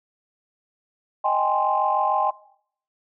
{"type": "chord", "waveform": "sine", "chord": "Ab major seventh", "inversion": "second", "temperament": "equal", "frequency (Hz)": [622.3, 784, 830.6, 1046.5], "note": ["Eb5", "G5", "Ab5", "C6"], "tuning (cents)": [0, 0, 0, 0], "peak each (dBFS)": [-27, -23, -23, -23], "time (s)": [1.24, 2.31], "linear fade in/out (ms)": 10, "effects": ["noise-tail reverb RT60 0.6 s tail -19 dB re dry", "tanh soft clip ceiling -8 dBFS"]}